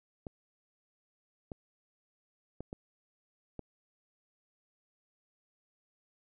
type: clicks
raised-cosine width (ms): 2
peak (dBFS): -27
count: 5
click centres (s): 0.268 / 1.518 / 2.606 / 2.729 / 3.593
effects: none